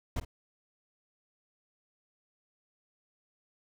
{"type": "noise with echo", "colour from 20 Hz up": "brown", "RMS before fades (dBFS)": -31, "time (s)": [0.16, 0.2], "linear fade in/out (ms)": 5, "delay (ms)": 50, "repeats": 1, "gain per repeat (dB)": -15, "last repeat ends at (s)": 0.25, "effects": []}